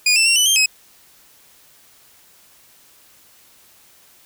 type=tone with pitch steps; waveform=20% pulse; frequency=2453 / 2669 / 2743 / 2986 / 3172 / 2552 Hz; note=D#7 / E7 / F7 / F#7 / G7 / D#7; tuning=-25 / +21 / -32 / +15 / +20 / +43 cents; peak=-7 dBFS; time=0.06-0.66 s; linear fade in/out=5 ms; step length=100 ms; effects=white hiss -51 dBFS RMS until 4.25 s